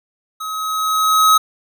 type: tone with level ramp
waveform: square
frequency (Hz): 1274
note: D#6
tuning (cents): +41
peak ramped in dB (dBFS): -25 to -8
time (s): 0.4-1.38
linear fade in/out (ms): 10
effects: none